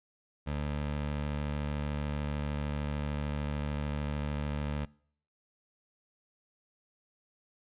20% pulse tone, 73.42 Hz, D2, in tune, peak -27 dBFS, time 0.46-4.86 s, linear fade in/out 20 ms, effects noise-tail reverb RT60 0.6 s tail -24 dB re dry + resampled to 8000 Hz

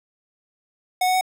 square tone with pitch steps, 735 / 740.1 / 745.3 Hz, F#5 / F#5 / F#5, -12 / 0 / +12 cents, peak -18 dBFS, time 1.01-1.211 s, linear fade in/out 5 ms, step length 67 ms, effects none

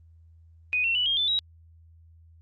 sine tone with pitch steps, 2489 / 2714 / 2960 / 3228 / 3520 / 3839 Hz, D#7 / E7 / F#7 / G#7 / A7 / B7, 0 / +50 / 0 / -50 / 0 / -50 cents, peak -22 dBFS, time 0.73-1.39 s, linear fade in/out 0 ms, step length 110 ms, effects added 82 Hz sine -51 dBFS peak until 2.41 s + Opus 32 kbps

